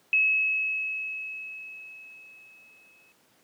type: tone with exponential decay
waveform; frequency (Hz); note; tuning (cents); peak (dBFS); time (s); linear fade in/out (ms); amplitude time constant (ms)
sine; 2577; E7; -40; -18; 0.13-3.12; 1; 650
effects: pink hiss -63 dBFS RMS until 3.43 s + high-pass 200 Hz 12 dB/octave